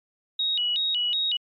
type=tone with vibrato; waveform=sine; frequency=3322 Hz; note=G#7; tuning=in tune; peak=-22 dBFS; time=0.39-1.37 s; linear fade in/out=5 ms; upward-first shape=square; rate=2.7 Hz; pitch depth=220 cents each way; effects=MP3 64 kbps